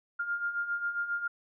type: beating tone pair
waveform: sine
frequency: 1400 / 1407.4 Hz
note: F6 / F6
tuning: +4 / +13 cents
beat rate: 7.4 Hz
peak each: -37 / -31 dBFS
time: 0.19-1.28 s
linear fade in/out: 10 ms
effects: none